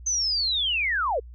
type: linear sweep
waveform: sine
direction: down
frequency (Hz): 6272 to 415.3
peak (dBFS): -22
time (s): 0.06-1.2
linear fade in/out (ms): 10
effects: added 60 Hz sine -40 dBFS peak until 1.34 s